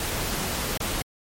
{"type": "noise with dropouts", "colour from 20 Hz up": "pink", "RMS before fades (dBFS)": -28, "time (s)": [0, 1.02], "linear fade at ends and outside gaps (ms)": 2, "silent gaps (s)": [0.775, 0.803], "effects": ["MP3 64 kbps"]}